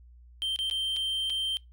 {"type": "tone with dropouts", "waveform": "triangle", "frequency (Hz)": 3136, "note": "G7", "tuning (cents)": 0, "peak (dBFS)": -26, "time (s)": [0.42, 1.57], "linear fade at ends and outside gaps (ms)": 0, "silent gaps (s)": [[0.561, 0.589], [0.699, 0.711], [0.963, 0.967], [1.298, 1.302]], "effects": ["noise-tail reverb RT60 0.2 s tail -23 dB re dry", "added 60 Hz sine -50 dBFS peak until 1.72 s"]}